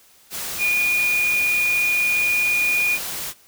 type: tone in noise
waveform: sine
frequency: 2441 Hz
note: D#7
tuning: 34 cents flat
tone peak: -17 dBFS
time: 0.58-2.99 s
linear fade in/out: 50 ms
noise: white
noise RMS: -29 dBFS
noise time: 0.3-3.34 s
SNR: +9 dB
effects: white hiss -53 dBFS RMS until 3.47 s